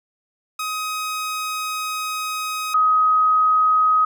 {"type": "tone pair in turn", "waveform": ["sawtooth", "sine"], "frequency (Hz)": [1260, 1260], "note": ["D#6", "D#6"], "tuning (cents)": [21, 21], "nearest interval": "unison", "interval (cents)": 0, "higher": "neither", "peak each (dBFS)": [-20, -13], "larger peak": "second", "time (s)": [[0.59, 2.74], [2.74, 4.05]], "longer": "first", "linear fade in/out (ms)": 5, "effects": []}